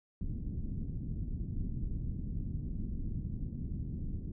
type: low-pass noise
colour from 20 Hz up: pink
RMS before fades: -37 dBFS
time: 0.21-4.32 s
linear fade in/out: 2 ms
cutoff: 240 Hz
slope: 24 dB/octave
effects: none